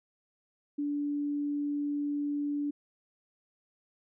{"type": "tone", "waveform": "sine", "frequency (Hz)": 290, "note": "D4", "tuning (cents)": -22, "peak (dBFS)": -29, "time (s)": [0.78, 2.71], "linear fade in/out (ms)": 10, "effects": []}